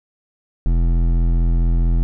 sine tone with hard clipping, 42.26 Hz, E1, 44 cents sharp, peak -15 dBFS, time 0.66-2.03 s, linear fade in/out 0 ms, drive 12 dB, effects none

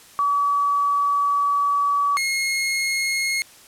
sine / sawtooth tone pair in turn, 1142 / 2156 Hz, D6 / C#7, -49 / -49 cents, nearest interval major seventh, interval 1100 cents, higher second, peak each -17 dBFS, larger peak neither, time 0.19-2.17 / 2.17-3.42 s, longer first, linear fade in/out 0 ms, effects white hiss -48 dBFS RMS until 3.67 s + low-pass 12000 Hz 12 dB/octave

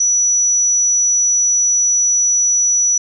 sine tone, 5900 Hz, F#8, 6 cents flat, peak -11 dBFS, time 0-2.98 s, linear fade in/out 5 ms, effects none

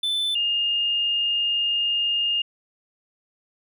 triangle / sine tone pair in turn, 3520 / 2829 Hz, A7 / F7, 0 / +22 cents, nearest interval major third, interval 378 cents, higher first, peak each -20 dBFS, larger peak neither, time 0.03-0.35 / 0.35-2.42 s, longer second, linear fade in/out 5 ms, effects none

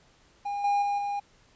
triangle tone with level steps, 811 Hz, G#5, 41 cents flat, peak -27 / -20 / -23 / -26 dBFS, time 0.45-1.2 s, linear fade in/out 10 ms, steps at 0.64 / 0.82 / 0.98 s, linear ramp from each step 5 ms, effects pink hiss -61 dBFS RMS until 1.55 s + resampled to 16000 Hz

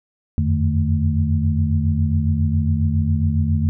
sine tone cluster, 85.5 / 92.8 / 149.9 / 221.8 Hz, F2 / F#2 / D3 / A3, -36 / +6 / +36 / +14 cents, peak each -18 / -24 / -22 / -23 dBFS, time 0.38-3.69 s, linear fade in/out 0 ms, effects none

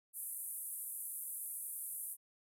white band-pass noise, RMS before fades -44 dBFS, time 0.13-2.17 s, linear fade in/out 50 ms, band 9300 to 13000 Hz, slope 48 dB/octave, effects none

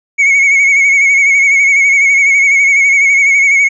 triangle tone with vibrato, 2217 Hz, C#7, in tune, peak -4 dBFS, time 0.18-3.69 s, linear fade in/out 20 ms, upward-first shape sine, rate 12 Hz, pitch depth 48 cents each way, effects resampled to 22050 Hz

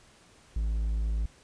triangle tone, 54.4 Hz, A1, 19 cents flat, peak -24 dBFS, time 0.56-1.26 s, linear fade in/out 5 ms, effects pink hiss -58 dBFS RMS until 1.43 s + resampled to 22050 Hz

